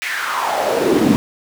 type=noise with high-pass filter sweep; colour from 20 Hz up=brown; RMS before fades=-17 dBFS; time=0.02-1.16 s; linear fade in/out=0 ms; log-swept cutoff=2200 to 210 Hz; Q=3.9; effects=none